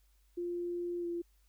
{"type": "tone with pitch glide", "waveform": "sine", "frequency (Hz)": [349.2, 343.6], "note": ["F4", "F4"], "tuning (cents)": [0, -28], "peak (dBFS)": -34, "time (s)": [0.37, 1.22], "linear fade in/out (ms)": 10, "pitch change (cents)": -28, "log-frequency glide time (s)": [1, 1.06], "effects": ["added 50 Hz sine -65 dBFS peak until 1.48 s", "white hiss -75 dBFS RMS until 1.48 s"]}